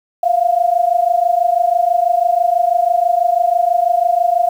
sine tone pair together, 685 / 711.1 Hz, F5 / F5, -34 / +31 cents, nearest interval minor second, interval 65 cents, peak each -14 dBFS, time 0.23-4.49 s, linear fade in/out 5 ms, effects 7-bit

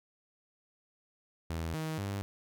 sawtooth tone with pitch steps, 81.8 / 158 / 99.7 Hz, E2 / D#3 / G2, -13 / +27 / +30 cents, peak -30 dBFS, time 1.5-2.22 s, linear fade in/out 0 ms, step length 240 ms, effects none

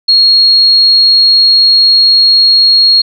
sine tone, 4291 Hz, C8, 43 cents sharp, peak -3 dBFS, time 0.08-3.02 s, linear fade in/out 10 ms, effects none

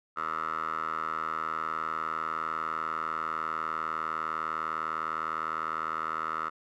10% pulse tone with band-pass filter, 79.9 Hz, D#2, 47 cents sharp, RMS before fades -33 dBFS, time 0.16-6.5 s, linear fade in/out 20 ms, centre 1300 Hz, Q 8.3, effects none

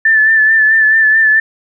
sine tone with vibrato, 1759 Hz, A6, 1 cent flat, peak -6 dBFS, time 0.05-1.4 s, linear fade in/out 5 ms, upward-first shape sine, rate 4.6 Hz, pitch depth 33 cents each way, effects none

